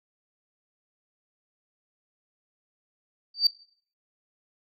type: tone with exponential growth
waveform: sine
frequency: 4629 Hz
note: D8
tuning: 26 cents flat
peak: -12 dBFS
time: 3.34-3.47 s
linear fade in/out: 5 ms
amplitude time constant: 28 ms
effects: noise-tail reverb RT60 0.5 s tail -19 dB re dry + tanh soft clip ceiling -11 dBFS